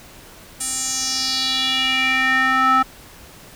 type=tone with band-pass filter sweep; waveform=square; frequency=261.6 Hz; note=C4; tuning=in tune; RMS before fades=-19 dBFS; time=0.6-2.83 s; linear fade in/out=10 ms; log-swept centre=8800 to 1200 Hz; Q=3.9; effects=pink hiss -43 dBFS RMS until 3.55 s